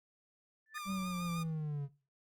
sine tone with exponential growth, 1760 Hz, A6, in tune, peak -38 dBFS, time 0.66-0.78 s, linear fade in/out 1 ms, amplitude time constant 26 ms
sawtooth tone with vibrato, 1202 Hz, D6, 40 cents sharp, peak -38 dBFS, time 0.74-1.44 s, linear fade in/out 20 ms, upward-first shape sine, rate 6.5 Hz, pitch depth 37 cents each way
triangle linear sweep, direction down, 195.9 to 138.6 Hz, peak -33 dBFS, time 0.85-1.89 s, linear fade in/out 50 ms
effects noise-tail reverb RT60 0.4 s tail -21 dB re dry + Opus 48 kbps

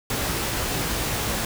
pink noise with comb filter, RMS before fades -26 dBFS, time 0.1-1.45 s, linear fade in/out 2 ms, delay 18 ms, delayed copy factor +0.55, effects none

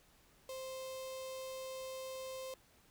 sawtooth tone with notch filter, 523.3 Hz, C5, in tune, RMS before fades -45 dBFS, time 0.49-2.54 s, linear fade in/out 2 ms, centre 1600 Hz, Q 0.89, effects pink hiss -67 dBFS RMS until 2.9 s

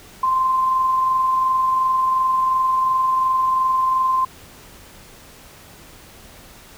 sine tone with amplitude modulation, 1042 Hz, C6, 7 cents flat, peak -14 dBFS, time 0.23-4.25 s, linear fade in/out 5 ms, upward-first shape sine, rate 22.8 Hz, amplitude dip 25%, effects pink hiss -44 dBFS RMS until 6.77 s

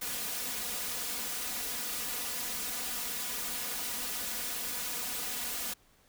white noise with comb filter, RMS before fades -36 dBFS, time 0.01-5.74 s, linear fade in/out 10 ms, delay 4.1 ms, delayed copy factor +1, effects pink hiss -65 dBFS RMS until 6.08 s

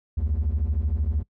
triangle beating tone pair, 67 / 80 Hz, C2 / D#2, +42 / +49 cents, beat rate 13 Hz, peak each -22 / -21 dBFS, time 0.17-1.23 s, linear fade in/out 10 ms, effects noise-tail reverb RT60 0.1 s tail -21 dB re dry + tanh soft clip ceiling -17 dBFS

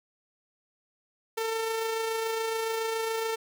sawtooth tone with amplitude modulation, 448.9 Hz, A4, 35 cents sharp, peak -23 dBFS, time 1.37-3.36 s, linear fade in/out 10 ms, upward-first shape sine, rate 27.1 Hz, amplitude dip 30%, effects none

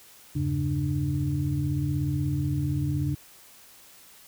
sine tone cluster, 82.6 / 98.7 / 139.5 / 298.2 Hz, E2 / G2 / C#3 / D4, +4 / +12 / +11 / +27 cents, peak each -33 / -33 / -26 / -31 dBFS, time 0.35-3.15 s, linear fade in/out 10 ms, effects white hiss -52 dBFS RMS until 4.27 s

